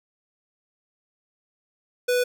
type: tone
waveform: square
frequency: 493.9 Hz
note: B4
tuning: in tune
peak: -20 dBFS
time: 2.08-2.24 s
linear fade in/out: 10 ms
effects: none